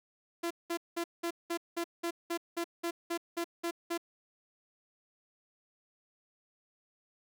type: tone bursts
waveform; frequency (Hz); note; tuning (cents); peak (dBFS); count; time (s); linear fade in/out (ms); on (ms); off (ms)
sawtooth; 340; F4; -46; -28; 14; 0.43-3.978; 10; 77; 190
effects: none